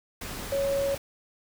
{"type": "tone in noise", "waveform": "sine", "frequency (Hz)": 554.4, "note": "C#5", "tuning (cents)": 0, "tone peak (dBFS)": -24, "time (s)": [0.52, 0.95], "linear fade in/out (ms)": 5, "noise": "pink", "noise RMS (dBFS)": -37, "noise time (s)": [0.21, 0.98], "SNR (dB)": 10, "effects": []}